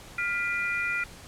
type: tone cluster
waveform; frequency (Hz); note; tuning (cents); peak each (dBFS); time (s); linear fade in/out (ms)
sine; 1405 / 1984 / 2405; F6 / B6 / D7; +10 / +7 / +41; -30 / -32 / -30; 0.18-1.04; 5
effects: pink hiss -47 dBFS RMS until 1.27 s + low-pass 11000 Hz 12 dB/octave